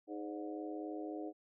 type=harmonic tone with a mistuned harmonic; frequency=103.83 Hz; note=G#2; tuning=in tune; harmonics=3 / 4 / 5 / 6 / 7; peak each=-42 / -47 / -49 / -51 / -50 dBFS; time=0.07-1.33 s; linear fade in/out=50 ms; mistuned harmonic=6; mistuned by=-71 cents; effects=none